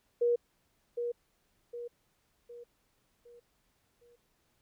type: tone with echo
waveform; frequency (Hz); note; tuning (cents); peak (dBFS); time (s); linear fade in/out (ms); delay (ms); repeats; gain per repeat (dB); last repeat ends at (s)
sine; 477.6; A#4; +42; -24; 0.21-0.36; 10; 760; 5; -7; 4.16
effects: pink hiss -74 dBFS RMS until 4.61 s